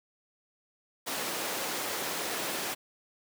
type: high-pass noise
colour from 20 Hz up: pink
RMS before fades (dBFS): -34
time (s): 1.06-2.75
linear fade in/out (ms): 20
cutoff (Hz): 340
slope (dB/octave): 12
effects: none